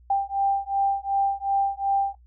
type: beating tone pair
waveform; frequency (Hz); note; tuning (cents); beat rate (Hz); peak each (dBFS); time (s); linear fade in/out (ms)
sine; 789 / 791.7; G5 / G5; +11 / +17; 2.7; -24; 0.1-2.15; 5
effects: noise-tail reverb RT60 0.1 s tail -17 dB re dry + added 60 Hz sine -50 dBFS peak until 2.26 s